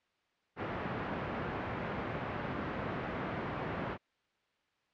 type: band-pass noise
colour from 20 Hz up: pink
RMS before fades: -38 dBFS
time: 0.56-3.98 s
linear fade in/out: 50 ms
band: 110 to 1900 Hz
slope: 12 dB/octave
effects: white hiss -75 dBFS RMS until 4.93 s + low-pass 3000 Hz 12 dB/octave